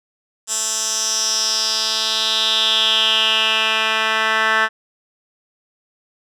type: tone with band-pass filter sweep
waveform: 10% pulse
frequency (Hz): 220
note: A3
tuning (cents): 0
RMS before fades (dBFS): -18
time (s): 0.47-4.69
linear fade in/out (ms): 50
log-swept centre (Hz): 7400 to 1800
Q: 4.4
effects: none